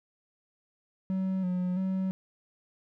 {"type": "tone with vibrato", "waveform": "triangle", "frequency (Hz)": 185, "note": "F#3", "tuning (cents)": 0, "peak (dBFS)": -25, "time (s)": [1.1, 2.11], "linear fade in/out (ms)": 0, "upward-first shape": "square", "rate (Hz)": 1.5, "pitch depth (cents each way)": 38, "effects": []}